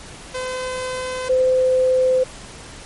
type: tone pair in turn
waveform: sawtooth / sine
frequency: 511 / 513.7 Hz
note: C5 / C5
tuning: -41 / -32 cents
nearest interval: unison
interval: 9 cents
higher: second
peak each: -20 / -13 dBFS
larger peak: second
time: 0.34-1.29 / 1.29-2.24 s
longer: neither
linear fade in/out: 10 ms
effects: pink hiss -38 dBFS RMS until 2.85 s + MP3 48 kbps